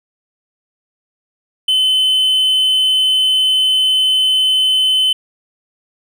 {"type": "tone", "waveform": "triangle", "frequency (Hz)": 3046, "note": "F#7", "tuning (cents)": 50, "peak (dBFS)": -9, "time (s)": [1.68, 5.13], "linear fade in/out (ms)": 5, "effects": []}